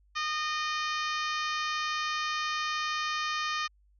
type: harmonic tone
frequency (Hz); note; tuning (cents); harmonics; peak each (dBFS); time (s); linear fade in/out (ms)
613; D#5; -26; 2 / 3 / 4 / 5 / 6 / 7 / 8 / 9 / 10; -32 / -36 / -38 / -40 / -42 / -43 / -44 / -45 / -46; 0.15-3.68; 20
effects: added 50 Hz sine -61 dBFS peak until 3.99 s